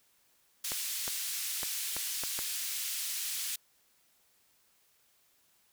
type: band-pass noise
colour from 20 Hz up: white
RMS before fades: -36 dBFS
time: 0.64-3.56 s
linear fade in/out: 5 ms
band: 2500 to 15000 Hz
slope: 12 dB/octave
type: clicks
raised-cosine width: 0.5 ms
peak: -23 dBFS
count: 6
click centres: 0.719 / 1.079 / 1.632 / 1.966 / 2.236 / 2.39 s
effects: white hiss -69 dBFS RMS until 5.72 s